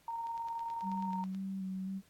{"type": "tone with tremolo", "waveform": "sine", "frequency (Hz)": 923, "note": "A#5", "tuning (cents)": -17, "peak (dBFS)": -35, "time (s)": [0.08, 1.24], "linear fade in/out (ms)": 2, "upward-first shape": "square", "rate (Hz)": 19, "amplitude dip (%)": 25}
{"type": "click train", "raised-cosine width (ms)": 0.2, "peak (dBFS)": -37, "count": 11, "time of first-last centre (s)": [0.27, 1.348], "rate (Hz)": 9.28}
{"type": "tone with vibrato", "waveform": "sine", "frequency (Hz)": 190.8, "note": "G3", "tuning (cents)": -47, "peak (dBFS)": -36, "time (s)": [0.82, 2.02], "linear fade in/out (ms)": 50, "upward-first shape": "square", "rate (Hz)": 1.9, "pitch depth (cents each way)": 18}
{"effects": ["pink hiss -67 dBFS RMS until 2.09 s", "AAC 64 kbps"]}